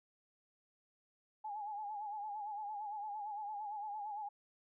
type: tone with vibrato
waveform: sine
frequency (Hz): 836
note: G#5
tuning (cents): +11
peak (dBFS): -40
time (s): 1.44-4.29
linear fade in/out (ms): 10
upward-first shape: sine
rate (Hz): 8.8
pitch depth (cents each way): 68
effects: none